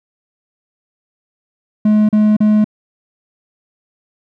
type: tone bursts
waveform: triangle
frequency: 212.5 Hz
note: G#3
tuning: 40 cents sharp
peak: -6 dBFS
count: 3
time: 1.85-2.644 s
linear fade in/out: 5 ms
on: 240 ms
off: 37 ms
effects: none